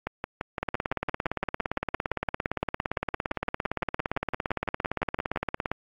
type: two click trains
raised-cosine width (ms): 0.5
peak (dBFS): -12 / -14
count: 90 / 32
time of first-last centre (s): 0.63-5.716 / 0.07-5.36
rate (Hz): 17.5 / 5.86
effects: AAC 64 kbps